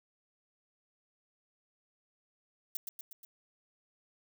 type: noise with echo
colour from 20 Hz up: violet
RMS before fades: -36 dBFS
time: 2.75-2.77 s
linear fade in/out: 2 ms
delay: 120 ms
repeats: 4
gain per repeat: -4 dB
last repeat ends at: 3.25 s
effects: none